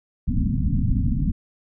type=low-pass noise; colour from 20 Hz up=pink; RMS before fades=-21 dBFS; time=0.27-1.32 s; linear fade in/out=10 ms; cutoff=270 Hz; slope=96 dB/octave; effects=none